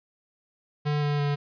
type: tone with pitch steps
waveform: square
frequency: 147.8 / 146.1 / 144.42 Hz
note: D3 / D3 / D3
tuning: +11 / -9 / -29 cents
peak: -24 dBFS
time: 0.85-1.36 s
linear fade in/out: 20 ms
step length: 170 ms
effects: resampled to 11025 Hz + 11-bit